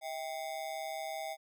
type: ring-modulated tone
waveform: square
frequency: 716 Hz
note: F5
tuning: 43 cents sharp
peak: -35 dBFS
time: 0.01-1.37 s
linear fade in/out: 50 ms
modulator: 72.7 Hz
effects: none